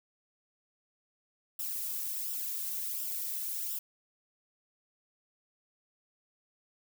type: noise with flanger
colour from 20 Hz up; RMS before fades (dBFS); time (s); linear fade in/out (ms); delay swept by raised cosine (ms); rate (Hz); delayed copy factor
violet; -36; 1.59-3.79; 5; 0.46 to 2.16; 1.4; -0.6
effects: none